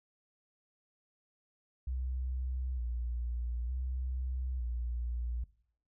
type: tone with vibrato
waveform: sine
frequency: 61.6 Hz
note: B1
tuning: 4 cents flat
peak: -33 dBFS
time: 1.87-5.44 s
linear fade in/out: 5 ms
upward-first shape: square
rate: 0.55 Hz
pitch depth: 59 cents each way
effects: noise-tail reverb RT60 0.6 s tail -19 dB re dry